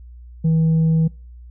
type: tone with tanh clipping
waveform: sine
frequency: 161.2 Hz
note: E3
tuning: 38 cents flat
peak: -14 dBFS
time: 0.44-1.08 s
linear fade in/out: 10 ms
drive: 2 dB
effects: noise-tail reverb RT60 0.4 s tail -25 dB re dry + added 60 Hz sine -37 dBFS peak until 1.5 s